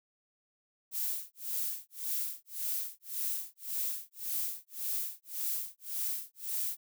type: noise with tremolo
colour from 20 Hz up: violet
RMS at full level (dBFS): -33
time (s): 0.91-6.77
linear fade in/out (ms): 50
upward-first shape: sine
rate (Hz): 1.8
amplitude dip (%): 100
effects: none